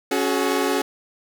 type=chord; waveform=sawtooth; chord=C# suspended fourth; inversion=none; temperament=equal with one note detuned; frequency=277.2 / 370 / 426.2 Hz; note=C#4 / F#4 / G#4; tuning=0 / 0 / +45 cents; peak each=-20 dBFS; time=0.11-0.82 s; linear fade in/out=5 ms; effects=none